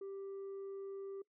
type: tone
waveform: sine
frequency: 392.1 Hz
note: G4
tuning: in tune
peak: -40 dBFS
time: 0.01-1.22 s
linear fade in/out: 5 ms
effects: noise-tail reverb RT60 0.1 s tail -22 dB re dry + tanh soft clip ceiling -42 dBFS